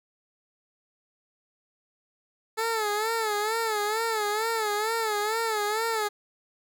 15% pulse tone with vibrato, 435 Hz, A4, 20 cents flat, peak -19 dBFS, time 2.57-6.09 s, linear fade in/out 20 ms, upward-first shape sine, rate 2.2 Hz, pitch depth 93 cents each way, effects none

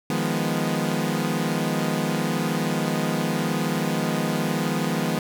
sawtooth chord, F half-diminished seventh, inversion third, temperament equal, 155.56 / 174.61 / 207.7 / 246.9 Hz, Eb3 / F3 / Ab3 / Cb4, 0 / 0 / 0 / 0 cents, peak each -24 dBFS, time 0.1-5.19 s, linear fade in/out 2 ms, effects none

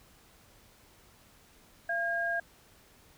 sine tone pair together, 682 / 1622.1 Hz, F5 / G#6, -41 / -41 cents, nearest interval octave + minor third, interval 1500 cents, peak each -33 / -30 dBFS, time 1.89-2.4 s, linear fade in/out 5 ms, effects pink hiss -60 dBFS RMS until 3.17 s

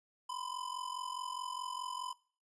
square ring-modulated tone, 1008 Hz, B5, 35 cents sharp, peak -37 dBFS, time 0.29-2.13 s, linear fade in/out 5 ms, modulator 22.4 Hz, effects noise-tail reverb RT60 0.4 s tail -19 dB re dry + resampled to 24000 Hz

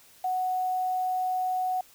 sine tone with quantisation, 740 Hz, F#5, in tune, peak -25 dBFS, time 0.24-1.81 s, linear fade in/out 5 ms, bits 8, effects white hiss -56 dBFS RMS until 1.94 s

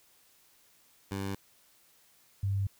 15% pulse / sine tone pair in turn, 98 / 98.54 Hz, G2 / G2, 0 / +10 cents, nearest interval unison, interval 10 cents, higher second, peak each -27 dBFS, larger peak neither, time 1.11-1.35 / 2.43-2.67 s, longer neither, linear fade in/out 5 ms, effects white hiss -64 dBFS RMS until 2.79 s

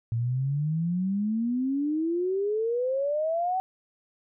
sine exponential sweep, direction up, 113 to 764 Hz, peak -24 dBFS, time 0.12-3.6 s, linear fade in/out 0 ms, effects none

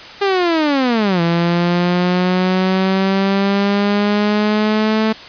sawtooth linear two-way sweep, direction down then up, 405.7 to 168 to 220 Hz, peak -9 dBFS, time 0.21-5.13 s, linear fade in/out 10 ms, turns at 1.21 s, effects white hiss -34 dBFS RMS until 5.28 s + resampled to 11025 Hz

